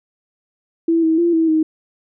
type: tone with pitch steps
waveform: sine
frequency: 331.1 / 321.4 / 342.2 / 325 / 314.9 Hz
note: E4 / E4 / F4 / E4 / D#4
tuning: +8 / -44 / -35 / -24 / +21 cents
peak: -12 dBFS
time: 0.88-1.63 s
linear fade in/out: 5 ms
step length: 150 ms
effects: none